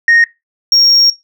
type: tone pair in turn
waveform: sine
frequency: 1858 / 5568 Hz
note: A#6 / F8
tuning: -6 / -6 cents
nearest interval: octave + perfect fifth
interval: 1900 cents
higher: second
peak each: -3 dBFS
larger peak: neither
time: 0.08-0.24 / 0.72-1.1 s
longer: second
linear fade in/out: 2 ms
effects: noise-tail reverb RT60 0.2 s tail -20 dB re dry + tanh soft clip ceiling -3 dBFS